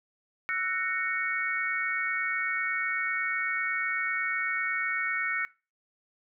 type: chord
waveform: sine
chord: F# dominant seventh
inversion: third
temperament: just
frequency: 1332 / 1480 / 1850 / 2220 Hz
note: E6 / F#6 / A#6 / C#7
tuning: +18 / 0 / -14 / +2 cents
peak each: -36 / -34 / -33 / -31 dBFS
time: 0.49-5.45 s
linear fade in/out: 0 ms
effects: noise-tail reverb RT60 0.3 s tail -21 dB re dry